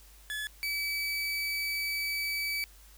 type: tone pair in turn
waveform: 30% pulse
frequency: 1713 / 2294 Hz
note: A6 / D7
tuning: -47 / -41 cents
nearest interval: perfect fourth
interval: 506 cents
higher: second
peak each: -31 / -28 dBFS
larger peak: second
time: 0.3-0.47 / 0.63-2.64 s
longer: second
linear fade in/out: 0 ms
effects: added 50 Hz sine -54 dBFS peak until 2.97 s + white hiss -58 dBFS RMS until 2.97 s